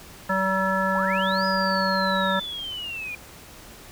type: harmonic tone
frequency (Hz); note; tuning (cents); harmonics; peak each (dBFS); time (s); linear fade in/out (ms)
190.7; G3; -47; 1 / 3 / 5 / 7 / 9; -27 / -27 / -27 / -27 / -27; 0.29-2.4; 10
type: linear two-way sweep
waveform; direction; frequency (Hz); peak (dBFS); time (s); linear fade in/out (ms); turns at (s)
sine; up then down; 772 to 4978 to 2395; -30; 0.95-3.15; 2; 1.45
effects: pink hiss -45 dBFS RMS until 3.91 s